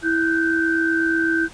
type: tone cluster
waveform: sine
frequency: 328.4 / 1488 / 1556 Hz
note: E4 / F#6 / G6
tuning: -6 / +9 / -13 cents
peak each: -20 / -27 / -20 dBFS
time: 0.02-1.49 s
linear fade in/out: 50 ms
effects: pink hiss -43 dBFS RMS until 1.53 s + resampled to 22050 Hz